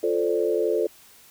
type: chord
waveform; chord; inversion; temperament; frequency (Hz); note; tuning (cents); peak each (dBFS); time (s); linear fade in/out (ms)
sine; D minor seventh; first; equal; 349.2 / 440 / 523.3 / 587.3; F4 / A4 / C5 / D5; 0 / 0 / 0 / 0; -26 / -23 / -28 / -29; 0.03-0.87; 5
effects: white hiss -52 dBFS RMS until 1.3 s